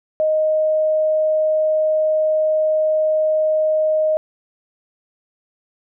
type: tone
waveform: sine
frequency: 622.3 Hz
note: D#5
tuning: in tune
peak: -14 dBFS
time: 0.2-4.17 s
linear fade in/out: 0 ms
effects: none